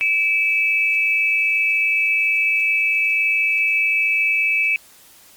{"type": "tone pair together", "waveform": "sine", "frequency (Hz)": [2318, 2604], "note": ["D7", "E7"], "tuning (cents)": [-23, -22], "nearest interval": "major second", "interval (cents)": 201, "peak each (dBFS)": -18, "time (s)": [0.01, 4.76], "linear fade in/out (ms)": 0, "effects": ["white hiss -48 dBFS RMS until 5.36 s", "Opus 32 kbps"]}